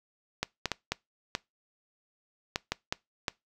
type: clicks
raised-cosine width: 0.2 ms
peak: -11 dBFS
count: 9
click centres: 0.43 / 0.657 / 0.717 / 0.92 / 1.351 / 2.559 / 2.72 / 2.925 / 3.282 s
effects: noise-tail reverb RT60 0.2 s tail -23 dB re dry